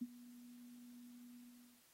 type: tone with ADSR envelope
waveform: sine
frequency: 243 Hz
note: B3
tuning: 28 cents flat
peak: -37 dBFS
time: 0.01-1.83 s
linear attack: 11 ms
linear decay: 40 ms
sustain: -18 dB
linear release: 440 ms
effects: white hiss -70 dBFS RMS until 1.93 s + AAC 48 kbps